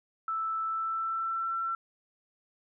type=tone with pitch glide; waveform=sine; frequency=1318.5 to 1347 Hz; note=E6 to E6; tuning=0 to +37 cents; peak=-29 dBFS; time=0.28-1.75 s; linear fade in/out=2 ms; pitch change=+37 cents; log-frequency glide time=0.64-1.55 s; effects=none